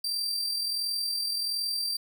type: tone with amplitude modulation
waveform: 40% pulse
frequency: 4699 Hz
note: D8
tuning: in tune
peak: -25 dBFS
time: 0.04-1.97 s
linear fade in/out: 5 ms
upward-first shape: sine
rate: 41.4 Hz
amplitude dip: 40%
effects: none